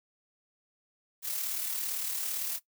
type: noise with amplitude modulation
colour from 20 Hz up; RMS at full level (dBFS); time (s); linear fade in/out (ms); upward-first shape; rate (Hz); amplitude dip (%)
blue; -32; 1.22-2.6; 50; sine; 37.7; 40
effects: noise-tail reverb RT60 0.1 s tail -17 dB re dry